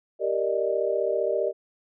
sine chord, Eb major seventh, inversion first, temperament equal, 392 / 466.2 / 587.3 / 622.3 Hz, G4 / Bb4 / D5 / Eb5, 0 / 0 / 0 / 0 cents, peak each -28 dBFS, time 0.19-1.53 s, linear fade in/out 50 ms, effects none

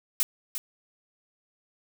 blue noise with echo, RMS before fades -24 dBFS, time 0.2-0.23 s, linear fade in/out 0 ms, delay 350 ms, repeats 1, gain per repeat -9 dB, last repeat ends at 0.58 s, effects none

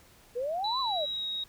sine exponential two-way sweep, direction up then down, 466.2 to 1100 to 558 Hz, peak -29 dBFS, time 0.35-1.06 s, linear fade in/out 20 ms, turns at 0.8 s
sine tone with pitch glide, 3957 to 3785 Hz, B7 to A#7, +3 to +26 cents, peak -31 dBFS, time 0.64-1.44 s, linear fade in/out 5 ms, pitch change -77 cents, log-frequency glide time 0.79-1.26 s
effects pink hiss -58 dBFS RMS until 1.48 s

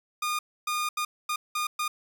sawtooth tone bursts at uneven times, 1219 Hz, D#6, 36 cents flat, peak -23 dBFS, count 6, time 0.22-0.39 / 0.67-0.89 / 0.97-1.05 / 1.29-1.36 / 1.55-1.67 / 1.79-1.88 s, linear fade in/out 5 ms, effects none

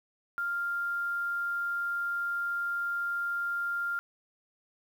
sine tone with quantisation, 1396.9 Hz, F6, in tune, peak -29 dBFS, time 0.38-3.99 s, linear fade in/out 0 ms, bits 9, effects none

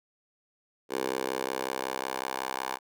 10% pulse tone with high-pass filter sweep, 65.41 Hz, C2, in tune, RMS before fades -33 dBFS, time 0.89-2.79 s, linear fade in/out 50 ms, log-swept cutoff 440 to 790 Hz, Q 2, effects none

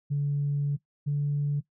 sine tone pair in turn, 143.4 / 144.65 Hz, D3 / D3, -41 / -26 cents, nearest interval unison, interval 15 cents, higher second, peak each -23 dBFS, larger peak neither, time 0.1-0.77 / 1.06-1.61 s, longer first, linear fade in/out 20 ms, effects noise-tail reverb RT60 0.1 s tail -18 dB re dry + tanh soft clip ceiling -20 dBFS

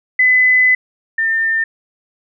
sine tone pair in turn, 2012 / 1802.7 Hz, B6 / A6, +32 / +42 cents, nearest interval major second, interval 190 cents, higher first, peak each -8 / -13 dBFS, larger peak first, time 0.19-0.75 / 1.18-1.64 s, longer first, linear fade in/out 5 ms, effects none

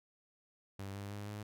sawtooth tone with pitch steps, 98.1 / 100.22 / 102.38 / 104.6 Hz, G2 / G2 / G#2 / G#2, +2 / +39 / -24 / +13 cents, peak -38 dBFS, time 0.79-1.43 s, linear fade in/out 5 ms, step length 160 ms, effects none

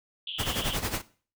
pink band-pass noise, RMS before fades -36 dBFS, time 0.27-0.76 s, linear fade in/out 2 ms, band 2900 to 3400 Hz, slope 96 dB/octave
pink noise with tremolo, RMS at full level -28 dBFS, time 0.38-1.02 s, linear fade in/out 20 ms, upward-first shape sine, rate 11 Hz, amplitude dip 75%
effects noise-tail reverb RT60 0.4 s tail -17 dB re dry

